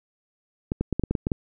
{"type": "clicks", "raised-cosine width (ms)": 3, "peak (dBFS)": -11, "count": 9, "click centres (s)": [0.719, 0.81, 0.927, 0.996, 1.037, 1.11, 1.152, 1.269, 1.318], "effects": []}